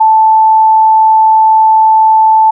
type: tone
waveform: sine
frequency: 878 Hz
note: A5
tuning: 4 cents flat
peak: -3 dBFS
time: 0-2.51 s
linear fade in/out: 10 ms
effects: none